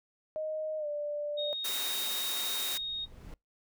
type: tone with pitch glide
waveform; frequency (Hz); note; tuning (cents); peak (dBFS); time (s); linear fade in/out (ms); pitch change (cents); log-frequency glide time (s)
sine; 622.3 to 589.1; D#5 to D5; 0 to +5; -32; 0.36-1.53; 0; -95; 0.78-0.87
type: tone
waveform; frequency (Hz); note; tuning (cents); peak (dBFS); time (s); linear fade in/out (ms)
sine; 3729; A#7; 0; -33; 1.37-3.06; 20
type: high-pass noise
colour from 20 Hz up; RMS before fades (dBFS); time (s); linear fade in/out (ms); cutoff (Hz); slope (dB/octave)
white; -36; 1.64-2.78; 10; 280; 12
type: noise with exponential growth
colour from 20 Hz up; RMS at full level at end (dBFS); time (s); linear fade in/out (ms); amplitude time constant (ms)
brown; -43; 2.23-3.34; 2; 240
effects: noise-tail reverb RT60 0.2 s tail -26 dB re dry